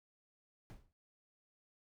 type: noise with exponential decay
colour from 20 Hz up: brown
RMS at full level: -45 dBFS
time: 0.7-0.93 s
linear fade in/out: 0 ms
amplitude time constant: 50 ms
effects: none